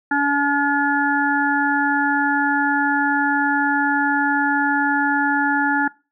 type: harmonic tone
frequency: 285.3 Hz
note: C#4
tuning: 50 cents sharp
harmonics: 1 / 3 / 5 / 6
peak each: -21 / -21 / -21 / -21 dBFS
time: 0.11-5.88 s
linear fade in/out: 5 ms
effects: noise-tail reverb RT60 0.3 s tail -23 dB re dry